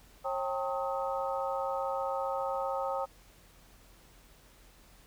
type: harmonic tone with a mistuned harmonic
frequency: 180.7 Hz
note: F#3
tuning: 41 cents flat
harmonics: 3 / 4 / 5 / 6 / 7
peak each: -34 / -36 / -38 / -45 / -38 dBFS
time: 0.24-3.06 s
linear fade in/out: 20 ms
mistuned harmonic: 4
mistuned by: +150 cents
effects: added 44 Hz sine -60 dBFS peak until 5.06 s + pink hiss -60 dBFS RMS until 5.06 s